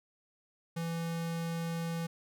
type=tone; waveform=square; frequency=166.7 Hz; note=E3; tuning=20 cents sharp; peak=-34 dBFS; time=0.76-2.07 s; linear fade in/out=10 ms; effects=none